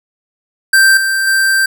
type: tone with level steps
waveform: square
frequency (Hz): 1568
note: G6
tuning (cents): 0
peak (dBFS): -6 / -13 / -10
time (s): 0.73-1.66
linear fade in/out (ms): 5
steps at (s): 0.97 / 1.27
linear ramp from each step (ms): 2
effects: none